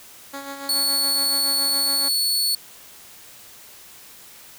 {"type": "tone with tremolo", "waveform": "10% pulse", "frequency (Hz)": 277.5, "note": "C#4", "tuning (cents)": 2, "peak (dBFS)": -22, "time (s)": [0.33, 2.09], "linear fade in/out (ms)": 10, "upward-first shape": "sine", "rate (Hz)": 7.1, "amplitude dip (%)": 50}
{"type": "tone", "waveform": "sawtooth", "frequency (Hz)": 4418, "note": "C#8", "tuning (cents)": -7, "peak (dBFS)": -16, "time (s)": [0.69, 2.55], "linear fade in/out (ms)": 2}
{"effects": ["white hiss -45 dBFS RMS until 4.58 s"]}